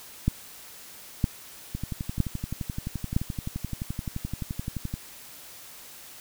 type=two click trains; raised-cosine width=5 ms; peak=-18 / -9 dBFS; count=38 / 4; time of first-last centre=1.75-4.94 / 0.28-3.165 s; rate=11.6 / 1.04 Hz; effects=white hiss -46 dBFS RMS until 6.2 s